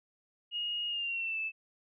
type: tone with pitch glide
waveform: sine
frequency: 2868 to 2630 Hz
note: F7 to E7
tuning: +45 to -5 cents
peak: -32 dBFS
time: 0.51-1.52 s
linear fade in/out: 50 ms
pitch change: -150 cents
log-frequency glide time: 0.88-1.39 s
effects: none